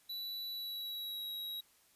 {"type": "tone with pitch glide", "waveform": "square", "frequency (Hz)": [3951, 3845], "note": ["B7", "B7"], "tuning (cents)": [0, -47], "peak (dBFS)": -40, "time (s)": [0.09, 1.61], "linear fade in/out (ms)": 10, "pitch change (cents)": -47, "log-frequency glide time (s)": [0.49, 1.31], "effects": ["white hiss -68 dBFS RMS until 1.95 s", "resampled to 32000 Hz"]}